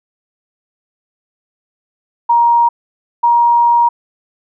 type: tone pair in turn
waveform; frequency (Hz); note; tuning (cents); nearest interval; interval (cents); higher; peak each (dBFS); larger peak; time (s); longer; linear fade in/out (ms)
sine; 942 / 945.9; A#5 / A#5; +18 / +25; unison; 7; second; -7; neither; 2.29-2.69 / 3.23-3.89; second; 10
effects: none